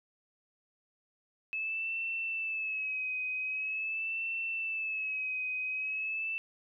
sine tone with vibrato, 2597 Hz, E7, 26 cents flat, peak -32 dBFS, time 1.53-6.38 s, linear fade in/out 0 ms, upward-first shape sine, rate 0.44 Hz, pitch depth 57 cents each way, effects none

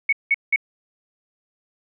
sine tone bursts, 2217 Hz, C#7, in tune, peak -14 dBFS, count 3, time 0.09-0.561 s, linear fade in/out 5 ms, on 37 ms, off 180 ms, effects none

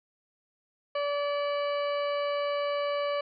harmonic tone with a mistuned harmonic, 576 Hz, D5, 34 cents flat, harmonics 1 / 2 / 3 / 4 / 5 / 7 / 8, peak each -28 / -34 / -44 / -41 / -42 / -51 / -49 dBFS, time 0.95-3.21 s, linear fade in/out 5 ms, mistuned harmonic 5, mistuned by +37 cents, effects none

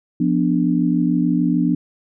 sine chord, B diminished, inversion second, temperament equal, 174.61 / 246.9 / 293.7 Hz, F3 / B3 / D4, 0 / 0 / 0 cents, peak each -19 dBFS, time 0.2-1.75 s, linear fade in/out 5 ms, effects none

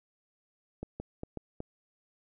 clicks, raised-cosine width 2 ms, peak -24 dBFS, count 5, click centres 0.83 / 1 / 1.234 / 1.373 / 1.604 s, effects none

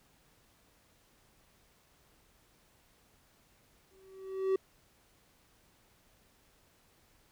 triangle tone with exponential growth, 382.3 Hz, G4, 43 cents flat, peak -22 dBFS, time 3.91-4.56 s, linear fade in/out 5 ms, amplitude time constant 140 ms, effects pink hiss -67 dBFS RMS until 7.31 s

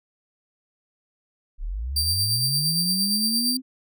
sine linear sweep, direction up, 30 to 262.5 Hz, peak -26 dBFS, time 1.58-3.62 s, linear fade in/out 50 ms
sawtooth tone with tremolo, 4688 Hz, D8, 4 cents flat, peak -17 dBFS, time 1.96-3.57 s, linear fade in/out 5 ms, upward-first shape sine, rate 8.7 Hz, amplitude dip 40%
effects none

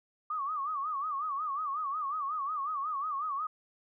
sine tone with vibrato, 1174.7 Hz, D6, in tune, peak -31 dBFS, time 0.3-3.47 s, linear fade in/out 5 ms, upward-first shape sine, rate 5.5 Hz, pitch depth 140 cents each way, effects none

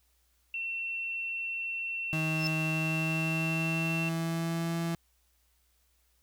sine tone, 2706 Hz, E7, 45 cents sharp, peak -32 dBFS, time 0.54-4.09 s, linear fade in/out 2 ms
35% pulse tone with pitch glide, 158 to 167.4 Hz, D#3 to E3, +27 to +27 cents, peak -28 dBFS, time 2.13-4.95 s, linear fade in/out 0 ms, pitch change +100 cents, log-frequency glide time 2.66-4.8 s
triangle tone with exponential growth, 5274 Hz, E8, in tune, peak -27 dBFS, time 2.33-2.47 s, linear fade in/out 0 ms, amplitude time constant 29 ms
effects added 60 Hz sine -70 dBFS peak until 6.22 s + white hiss -72 dBFS RMS until 6.22 s

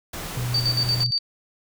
pink noise, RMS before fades -33 dBFS, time 0.13-1.04 s, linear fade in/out 5 ms
sine tone, 121.8 Hz, B2, 24 cents flat, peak -24 dBFS, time 0.37-1.11 s, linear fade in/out 5 ms
sine tone with tremolo, 4609 Hz, D8, 33 cents flat, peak -19 dBFS, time 0.54-1.19 s, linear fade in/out 5 ms, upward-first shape square, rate 8.6 Hz, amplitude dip 70%
effects none

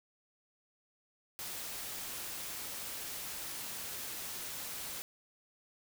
white noise, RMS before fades -42 dBFS, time 1.39-5.02 s, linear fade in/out 0 ms, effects none

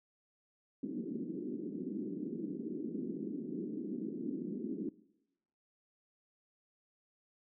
white band-pass noise, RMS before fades -40 dBFS, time 0.83-4.89 s, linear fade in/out 2 ms, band 180 to 360 Hz, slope 48 dB/octave, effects noise-tail reverb RT60 0.9 s tail -20 dB re dry

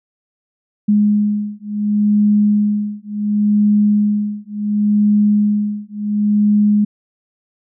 sine beating tone pair, 207.8 / 208.5 Hz, G#3 / G#3, +1 / +7 cents, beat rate 0.7 Hz, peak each -15 dBFS, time 0.88-6.85 s, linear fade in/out 10 ms, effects none

